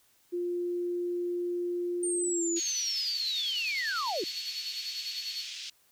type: tone with pitch glide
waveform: sine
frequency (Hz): 351.4 to 337.1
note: F4 to E4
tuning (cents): +11 to +39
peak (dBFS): -29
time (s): 0.32-2.6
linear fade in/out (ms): 20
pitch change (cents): -72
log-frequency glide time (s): 2.3-2.4
type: linear sweep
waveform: sine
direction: down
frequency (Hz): 8870 to 311.1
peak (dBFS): -30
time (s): 2.03-4.24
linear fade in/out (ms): 2
type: band-pass noise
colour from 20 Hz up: pink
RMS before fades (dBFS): -41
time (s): 2.56-5.7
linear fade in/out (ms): 5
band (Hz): 2900 to 5600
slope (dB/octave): 24
type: tone with tremolo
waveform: triangle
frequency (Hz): 4400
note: C#8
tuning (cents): -14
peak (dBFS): -32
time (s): 2.56-5.48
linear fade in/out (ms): 50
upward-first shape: sine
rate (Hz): 10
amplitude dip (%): 70
effects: white hiss -66 dBFS RMS until 5.91 s